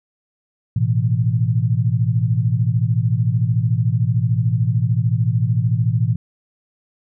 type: chord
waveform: sine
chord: A suspended second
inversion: none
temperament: equal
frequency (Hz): 110 / 123.47 / 164.81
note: A2 / B2 / E3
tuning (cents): 0 / 0 / 0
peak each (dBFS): -18 / -18 / -23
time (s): 0.76-6.16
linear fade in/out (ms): 5
effects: none